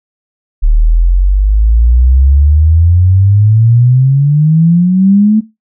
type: exponential sweep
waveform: sine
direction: up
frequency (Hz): 36.71 to 220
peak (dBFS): -4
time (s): 0.62-5.41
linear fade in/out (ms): 20
effects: noise-tail reverb RT60 0.2 s tail -17 dB re dry